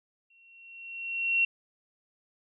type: tone with exponential growth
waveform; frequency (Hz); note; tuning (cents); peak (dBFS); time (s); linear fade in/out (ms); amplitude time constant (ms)
sine; 2730; F7; -40; -20; 0.3-1.45; 5; 250
effects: none